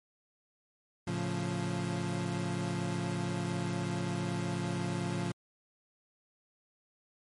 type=chord; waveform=30% pulse; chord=A augmented; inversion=none; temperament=equal; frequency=110 / 138.59 / 174.61 Hz; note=A2 / C#3 / E#3; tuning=0 / 0 / 0 cents; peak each=-35 / -35 / -32 dBFS; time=1.07-5.32 s; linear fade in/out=5 ms; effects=MP3 48 kbps